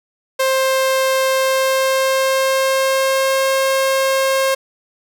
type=tone with pitch glide; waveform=sawtooth; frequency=528 to 535.1 Hz; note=C5 to C5; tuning=+16 to +39 cents; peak=-10 dBFS; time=0.39-4.55 s; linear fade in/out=10 ms; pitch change=+23 cents; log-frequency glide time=1.27-3.46 s; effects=none